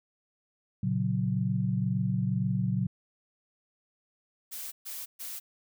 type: chord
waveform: sine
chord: F# major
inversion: first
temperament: equal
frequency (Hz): 116.54 / 138.59 / 185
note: A#2 / C#3 / F#3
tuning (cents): 0 / 0 / 0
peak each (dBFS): -30 / -31 / -29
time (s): 0.83-2.87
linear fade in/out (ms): 5
type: noise bursts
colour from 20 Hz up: blue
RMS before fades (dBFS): -39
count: 3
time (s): 4.51-5.4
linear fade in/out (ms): 20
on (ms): 210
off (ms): 130
effects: none